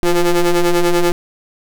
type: ring-modulated tone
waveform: 40% pulse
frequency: 172.9 Hz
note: F3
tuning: 17 cents flat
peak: -7 dBFS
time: 0.03-1.12 s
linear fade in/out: 0 ms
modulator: 178 Hz
effects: none